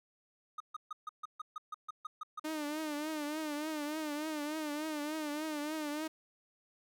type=tone bursts; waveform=triangle; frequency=1244.5 Hz; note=D#6; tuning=in tune; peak=-36 dBFS; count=12; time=0.58-2.396 s; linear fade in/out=5 ms; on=23 ms; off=140 ms
type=tone with vibrato; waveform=sawtooth; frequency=303.4 Hz; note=D#4; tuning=44 cents flat; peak=-32 dBFS; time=2.44-6.08 s; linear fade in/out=10 ms; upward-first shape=triangle; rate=3.4 Hz; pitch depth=87 cents each way
effects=none